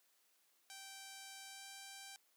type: tone with pitch glide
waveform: 5% pulse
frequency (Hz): 780 to 784.5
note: G5 to G5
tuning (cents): -9 to +1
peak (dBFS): -39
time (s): 0.7-2.16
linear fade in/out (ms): 0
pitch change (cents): +10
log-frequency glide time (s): 1.49-1.65
effects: white hiss -75 dBFS RMS until 2.36 s + high-pass 300 Hz 12 dB/octave